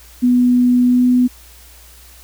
sine tone with pitch glide, 246.9 to 249 Hz, B3 to B3, 0 to +14 cents, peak -9 dBFS, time 0.22-1.28 s, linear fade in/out 20 ms, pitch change +14 cents, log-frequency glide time 0.83-1.07 s, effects added 60 Hz sine -43 dBFS peak until 2.23 s + white hiss -44 dBFS RMS until 2.23 s

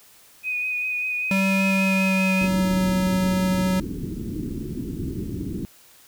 sine tone with vibrato, 2489 Hz, D#7, in tune, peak -23 dBFS, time 0.43-2.49 s, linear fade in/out 50 ms, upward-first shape sine, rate 5.1 Hz, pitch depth 20 cents each way
square tone with pitch glide, 192.9 to 186.01 Hz, G3 to F#3, -28 to +9 cents, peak -20 dBFS, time 1.31-3.8 s, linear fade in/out 2 ms, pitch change -63 cents, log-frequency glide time 1.67-2.85 s
white low-pass noise, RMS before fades -30 dBFS, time 2.41-5.65 s, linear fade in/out 0 ms, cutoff 350 Hz, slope 48 dB/octave
effects white hiss -52 dBFS RMS until 6.07 s

